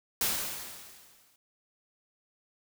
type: noise with exponential decay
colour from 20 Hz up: white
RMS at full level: -27 dBFS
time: 0.21-1.36 s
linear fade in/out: 2 ms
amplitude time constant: 250 ms
effects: none

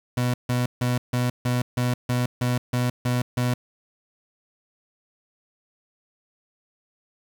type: tone bursts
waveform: 30% pulse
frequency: 123.47 Hz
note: B2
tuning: in tune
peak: -18 dBFS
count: 11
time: 0.17-3.54 s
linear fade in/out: 5 ms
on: 170 ms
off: 150 ms
effects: 8-bit

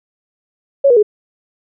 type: tone with pitch steps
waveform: sine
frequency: 554.4 / 482.6 / 420.2 Hz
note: C#5 / B4 / G#4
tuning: 0 / -40 / +20 cents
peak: -6 dBFS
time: 0.84-1.029 s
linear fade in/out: 10 ms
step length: 63 ms
effects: none

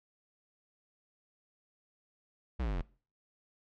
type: exponential sweep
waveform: square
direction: down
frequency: 68.1 to 39 Hz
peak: -32 dBFS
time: 2.59-2.82 s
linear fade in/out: 10 ms
effects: noise-tail reverb RT60 0.4 s tail -22 dB re dry + low-pass 3000 Hz 12 dB/octave

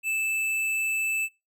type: tone with tanh clipping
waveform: triangle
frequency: 2633 Hz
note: E7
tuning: 3 cents flat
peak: -26 dBFS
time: 0.03-1.29 s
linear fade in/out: 50 ms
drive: 18 dB
effects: noise-tail reverb RT60 0.3 s tail -26 dB re dry

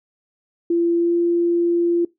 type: tone with pitch glide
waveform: sine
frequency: 340.5 to 343.5 Hz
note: F4 to F4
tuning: -44 to -29 cents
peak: -15 dBFS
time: 0.7-2.05 s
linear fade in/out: 5 ms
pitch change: +15 cents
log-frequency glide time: 0.97-1.14 s
effects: noise-tail reverb RT60 0.2 s tail -22 dB re dry

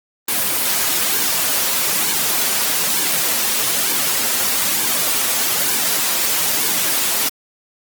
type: noise with flanger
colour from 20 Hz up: white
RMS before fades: -18 dBFS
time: 0.28-7.29 s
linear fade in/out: 5 ms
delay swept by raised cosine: 1.5 to 6.8 ms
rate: 1.1 Hz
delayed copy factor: -0.55
effects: high-pass 150 Hz 12 dB/octave + Opus 24 kbps

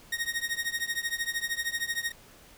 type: tone with tremolo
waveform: sawtooth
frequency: 1864.7 Hz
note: A#6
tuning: in tune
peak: -22 dBFS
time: 0.12-2.12 s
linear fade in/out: 5 ms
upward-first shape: triangle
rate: 13 Hz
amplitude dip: 95%
effects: pink hiss -54 dBFS RMS until 2.57 s

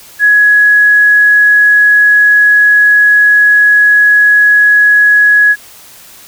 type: tone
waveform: sine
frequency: 1677 Hz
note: G#6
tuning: 16 cents sharp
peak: -3 dBFS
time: 0.19-5.56 s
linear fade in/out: 50 ms
effects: white hiss -36 dBFS RMS until 6.27 s

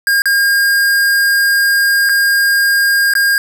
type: tone with dropouts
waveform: square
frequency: 1616 Hz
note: G#6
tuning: 48 cents flat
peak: -10 dBFS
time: 0.07-3.38 s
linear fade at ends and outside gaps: 1 ms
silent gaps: 0.22-0.256 / 2.09-2.094 / 3.137-3.152 s
effects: none

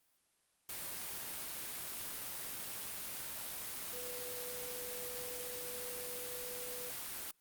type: tone in noise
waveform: sine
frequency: 493.9 Hz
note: B4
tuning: in tune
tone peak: -46 dBFS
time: 3.93-6.9 s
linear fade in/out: 2 ms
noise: white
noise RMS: -43 dBFS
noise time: 0.69-7.31 s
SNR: -6 dB
effects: white hiss -75 dBFS RMS until 7.4 s + Opus 32 kbps

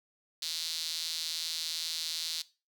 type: tone with high-pass filter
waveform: sawtooth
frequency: 162.5 Hz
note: E3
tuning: 24 cents flat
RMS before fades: -36 dBFS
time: 0.42-2.42 s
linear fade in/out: 5 ms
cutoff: 4200 Hz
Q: 4
effects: noise-tail reverb RT60 0.3 s tail -18 dB re dry

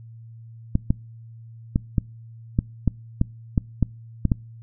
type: clicks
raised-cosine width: 5 ms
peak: -6 dBFS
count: 11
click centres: 0.754 / 0.905 / 1.759 / 1.982 / 2.589 / 2.877 / 3.214 / 3.578 / 3.827 / 4.253 / 4.318 s
effects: noise-tail reverb RT60 0.4 s tail -26 dB re dry + added 114 Hz sine -40 dBFS peak until 4.62 s

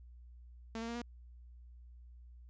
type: tone with pitch steps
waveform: sawtooth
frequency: 225.4 / 229.9 / 234.4 / 239.1 Hz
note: A3 / A#3 / A#3 / A#3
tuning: +42 / -24 / +10 / +44 cents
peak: -35 dBFS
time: 0.75-1.018 s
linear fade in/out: 2 ms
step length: 67 ms
effects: added 60 Hz sine -52 dBFS peak until 2.49 s + resampled to 16000 Hz

